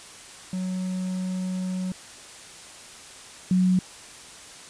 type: tone pair in turn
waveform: triangle / sine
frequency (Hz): 185 / 183.93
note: F#3 / F#3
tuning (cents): 0 / -10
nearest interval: unison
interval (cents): 10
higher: first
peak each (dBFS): -24 / -17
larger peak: second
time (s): 0.53-1.92 / 3.51-3.79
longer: first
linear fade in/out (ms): 2
effects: white hiss -44 dBFS RMS until 4.69 s + resampled to 22050 Hz